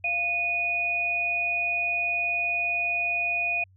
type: tone pair together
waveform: sine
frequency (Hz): 694.5 / 2475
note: F5 / D#7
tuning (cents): -10 / -10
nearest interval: octave + minor seventh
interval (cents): 2200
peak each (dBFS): -33 / -24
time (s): 0.04-3.64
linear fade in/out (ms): 5
effects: added 94 Hz sine -54 dBFS peak until 3.76 s